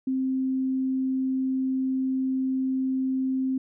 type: tone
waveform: sine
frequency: 262.3 Hz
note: C4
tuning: 4 cents sharp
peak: -23 dBFS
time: 0.07-3.58 s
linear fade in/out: 5 ms
effects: none